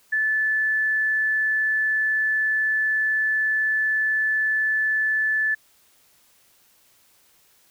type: tone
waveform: sine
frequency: 1742 Hz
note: A6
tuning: 18 cents flat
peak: -19 dBFS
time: 0.12-5.55 s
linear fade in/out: 10 ms
effects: white hiss -59 dBFS RMS until 7.7 s